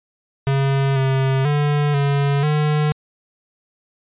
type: tone with pitch steps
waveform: square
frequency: 136.9 / 133.8 / 146.6 / 141.1 / 150.7 Hz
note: C#3 / C3 / D3 / C#3 / D3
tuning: -21 / +39 / -3 / +31 / +45 cents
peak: -16 dBFS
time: 0.47-2.92 s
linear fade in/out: 0 ms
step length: 490 ms
effects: resampled to 8000 Hz